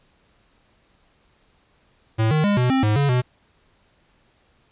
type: tone with pitch steps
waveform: square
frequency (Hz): 111.1 / 154.5 / 203.9 / 124.6 / 264.6 / 106.2 / 141.6 / 125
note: A2 / D#3 / G#3 / B2 / C4 / G#2 / C#3 / B2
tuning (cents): +17 / -12 / -32 / +16 / +20 / +39 / +37 / +21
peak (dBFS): -17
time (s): 2.18-3.22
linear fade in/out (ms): 20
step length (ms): 130
effects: pink hiss -61 dBFS RMS until 4.71 s + resampled to 8000 Hz